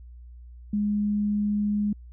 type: tone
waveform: sine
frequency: 207.2 Hz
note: G#3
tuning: 4 cents flat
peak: -22 dBFS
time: 0.73-1.93 s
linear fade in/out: 5 ms
effects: added 60 Hz sine -42 dBFS peak until 2.12 s